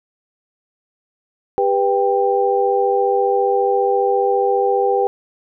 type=tone cluster; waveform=sine; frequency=398.4 / 493.1 / 789 Hz; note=G4 / B4 / G5; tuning=+28 / -3 / +11 cents; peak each=-18 dBFS; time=1.58-5.07 s; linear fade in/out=0 ms; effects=none